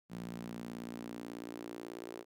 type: tone with high-pass filter sweep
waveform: sawtooth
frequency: 58.27 Hz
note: A#1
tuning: in tune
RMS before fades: -45 dBFS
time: 0.09-2.25 s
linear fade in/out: 50 ms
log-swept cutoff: 180 to 380 Hz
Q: 3.1
effects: none